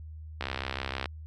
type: click train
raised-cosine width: 0.3 ms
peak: -15 dBFS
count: 44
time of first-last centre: 0.41-1.058 s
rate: 66.4 Hz
effects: added 78 Hz sine -40 dBFS peak until 1.26 s + MP3 96 kbps